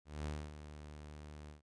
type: tone with ADSR envelope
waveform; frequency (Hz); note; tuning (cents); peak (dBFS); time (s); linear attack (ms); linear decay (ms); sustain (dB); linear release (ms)
sawtooth; 74.9; D2; +35; -34; 0.05-1.62; 210; 250; -11; 130
effects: resampled to 22050 Hz